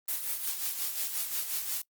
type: noise with tremolo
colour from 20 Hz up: blue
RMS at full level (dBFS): -31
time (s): 0.08-1.82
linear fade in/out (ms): 5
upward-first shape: sine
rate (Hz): 5.6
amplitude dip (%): 55
effects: noise-tail reverb RT60 0.1 s tail -23 dB re dry + Opus 32 kbps